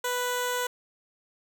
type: tone with notch filter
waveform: 10% pulse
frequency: 493.9 Hz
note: B4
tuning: in tune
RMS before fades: -29 dBFS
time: 0.04-0.67 s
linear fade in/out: 5 ms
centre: 2300 Hz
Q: 1.8
effects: none